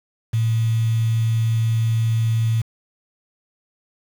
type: tone with quantisation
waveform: sine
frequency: 113.2 Hz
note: A2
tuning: 50 cents sharp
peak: -16 dBFS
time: 0.33-2.62 s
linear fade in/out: 10 ms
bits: 6
effects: none